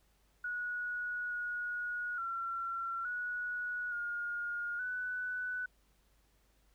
sine tone with pitch steps, 1460 / 1451 / 1361 / 1464 / 1424 / 1492 Hz, F#6 / F#6 / F6 / F#6 / F6 / F#6, -24 / -34 / -45 / -19 / +33 / +14 cents, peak -35 dBFS, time 0.44-5.66 s, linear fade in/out 5 ms, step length 870 ms, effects added 50 Hz sine -69 dBFS peak until 6.74 s + pink hiss -73 dBFS RMS until 6.74 s

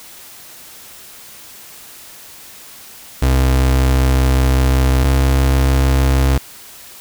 35% pulse tone pair in turn, 65.3 / 66.63 Hz, C2 / C2, -3 / +32 cents, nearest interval unison, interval 35 cents, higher second, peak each -9 dBFS, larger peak neither, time 3.22-5.04 / 5.04-6.38 s, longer first, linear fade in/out 5 ms, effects white hiss -38 dBFS RMS until 7 s

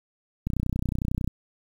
click train, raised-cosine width 5 ms, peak -14 dBFS, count 26, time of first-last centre 0.47-1.276 s, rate 31 Hz, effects 8-bit

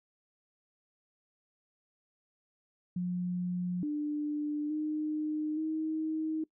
sine tone with pitch steps, 178.9 / 297.2 / 305.8 / 314.9 Hz, F3 / D4 / D#4 / D#4, +42 / +21 / -30 / +21 cents, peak -30 dBFS, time 2.96-6.44 s, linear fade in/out 5 ms, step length 870 ms, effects noise-tail reverb RT60 0.1 s tail -21 dB re dry

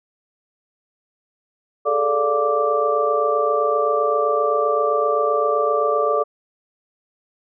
sine tone cluster, 412.8 / 440.5 / 586 / 698 / 1172 Hz, G#4 / A4 / D5 / F5 / D6, -10 / +2 / -4 / -1 / -4 cents, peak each -28 / -21 / -21 / -27 / -21 dBFS, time 1.85-6.24 s, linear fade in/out 20 ms, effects none

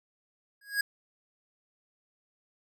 square tone with exponential growth, 1649 Hz, G#6, 13 cents flat, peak -23 dBFS, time 0.61-0.81 s, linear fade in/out 5 ms, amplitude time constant 43 ms, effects none

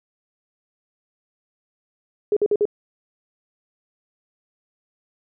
sine tone bursts, 415.7 Hz, G#4, 2 cents sharp, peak -15 dBFS, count 4, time 2.32-2.654 s, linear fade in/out 2 ms, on 46 ms, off 50 ms, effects none

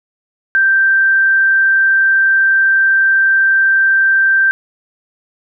sine tone, 1568 Hz, G6, in tune, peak -8 dBFS, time 0.55-4.51 s, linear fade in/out 0 ms, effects none

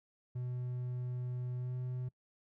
triangle tone with pitch glide, 124.4 to 126.06 Hz, B2 to B2, +13 to +36 cents, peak -34 dBFS, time 0.35-2.09 s, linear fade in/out 10 ms, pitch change +23 cents, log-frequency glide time 1.57-1.75 s, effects noise-tail reverb RT60 0.1 s tail -23 dB re dry

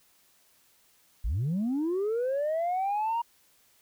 sine linear sweep, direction up, 41.04 to 951 Hz, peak -24 dBFS, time 1.24-3.22 s, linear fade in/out 10 ms, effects tanh soft clip ceiling -24 dBFS + white hiss -64 dBFS RMS until 3.81 s

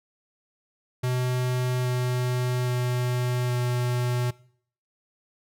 square tone with pitch steps, 125.8 / 124.93 / 124.07 / 123.21 Hz, B2 / B2 / B2 / B2, +32 / +20 / +8 / -4 cents, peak -24 dBFS, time 1.03-4.31 s, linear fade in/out 10 ms, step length 820 ms, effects noise-tail reverb RT60 0.6 s tail -22 dB re dry

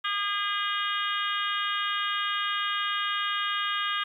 harmonic tone with a mistuned harmonic, 406.5 Hz, G#4, 37 cents flat, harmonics 3 / 4 / 5 / 6 / 7 / 8 / 9, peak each -30 / -33 / -37 / -41 / -34 / -34 / -38 dBFS, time 0.04-4.04 s, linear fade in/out 10 ms, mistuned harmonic 7, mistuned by +28 cents, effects 10-bit

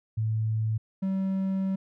sine / triangle tone pair in turn, 110 / 191.69 Hz, A2 / G3, 0 / -38 cents, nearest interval minor seventh, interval 962 cents, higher second, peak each -24 / -23 dBFS, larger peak second, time 0.17-0.78 / 1.02-1.76 s, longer second, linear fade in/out 10 ms, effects none

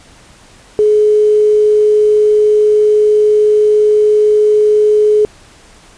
sine tone with quantisation, 423.1 Hz, G#4, 32 cents sharp, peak -6 dBFS, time 0.79-5.25 s, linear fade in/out 0 ms, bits 6, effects pink hiss -42 dBFS RMS until 5.97 s + resampled to 22050 Hz

